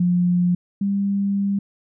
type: tone pair in turn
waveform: sine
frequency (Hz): 177.3 / 199.01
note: F3 / G3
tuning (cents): +26 / +26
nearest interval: major second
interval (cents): 200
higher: second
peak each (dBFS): -15 / -18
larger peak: first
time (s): 0-0.55 / 0.81-1.59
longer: second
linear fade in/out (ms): 5
effects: none